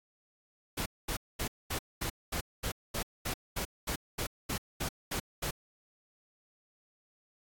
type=noise bursts; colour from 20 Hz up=pink; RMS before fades=-34 dBFS; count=16; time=0.77-5.51 s; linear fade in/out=10 ms; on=90 ms; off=220 ms; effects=AAC 64 kbps